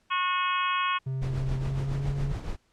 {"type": "harmonic tone", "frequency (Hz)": 364, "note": "F#4", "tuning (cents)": -28, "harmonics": [3, 4, 5, 6, 7, 8, 9], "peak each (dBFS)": [-26, -34, -39, -38, -32, -38, -37], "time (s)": [0.1, 0.99], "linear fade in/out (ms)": 20}
{"type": "tone with pitch glide", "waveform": "triangle", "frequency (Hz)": [132.3, 139.76], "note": ["C3", "C#3"], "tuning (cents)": [20, 15], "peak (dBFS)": -26, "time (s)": [1.06, 2.33], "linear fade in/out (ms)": 10, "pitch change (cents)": 95, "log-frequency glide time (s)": [1.56, 2.09]}
{"type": "noise with tremolo", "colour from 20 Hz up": "brown", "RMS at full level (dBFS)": -30, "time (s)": [1.21, 2.57], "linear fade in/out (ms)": 20, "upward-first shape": "triangle", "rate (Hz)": 7.2, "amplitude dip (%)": 65}
{"effects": ["pink hiss -69 dBFS RMS until 2.72 s", "low-pass 8000 Hz 12 dB/octave"]}